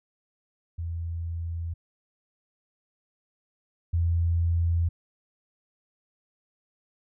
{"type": "tone pair in turn", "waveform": "sine", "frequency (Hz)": [83.9, 84.58], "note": ["E2", "E2"], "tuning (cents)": [31, 45], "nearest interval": "unison", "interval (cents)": 14, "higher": "second", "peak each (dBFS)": [-29, -21], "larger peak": "second", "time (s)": [[0.78, 1.74], [3.93, 4.89]], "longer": "neither", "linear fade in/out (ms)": 10, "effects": []}